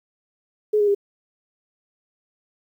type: tone with pitch steps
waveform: sine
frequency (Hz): 423.4 / 413 / 402.9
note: G#4 / G#4 / G4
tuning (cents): +33 / -10 / +48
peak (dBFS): -15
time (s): 0.73-0.949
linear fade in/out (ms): 10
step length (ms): 73
effects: 9-bit